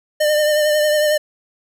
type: tone with vibrato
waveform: square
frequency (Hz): 603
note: D5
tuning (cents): +46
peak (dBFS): -14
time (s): 0.2-1.18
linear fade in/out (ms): 10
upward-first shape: triangle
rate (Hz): 11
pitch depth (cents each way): 33
effects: none